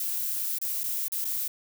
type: noise with dropouts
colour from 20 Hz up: violet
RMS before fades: -30 dBFS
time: 0-1.48 s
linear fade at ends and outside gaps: 5 ms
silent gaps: 0.586-0.614 / 0.835-0.838 / 1.083-1.119 / 1.246-1.25 s
effects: none